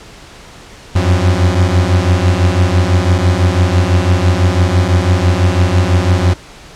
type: beating tone pair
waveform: 40% pulse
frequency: 87.31 / 93.31 Hz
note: F2 / F#2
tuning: 0 / +15 cents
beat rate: 6 Hz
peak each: -11 dBFS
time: 0.95-6.34 s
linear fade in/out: 10 ms
effects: pink hiss -36 dBFS RMS until 6.75 s + low-pass 7000 Hz 12 dB/octave